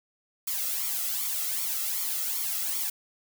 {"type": "noise with flanger", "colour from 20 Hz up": "blue", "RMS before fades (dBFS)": -30, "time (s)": [0.47, 2.9], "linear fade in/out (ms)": 5, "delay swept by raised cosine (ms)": [0.89, 1.54], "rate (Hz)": 2.6, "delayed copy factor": 0.7, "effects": []}